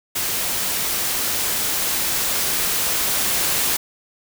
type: noise with level ramp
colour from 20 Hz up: white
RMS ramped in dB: -23 to -20 dBFS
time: 0.15-3.77 s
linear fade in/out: 10 ms
effects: none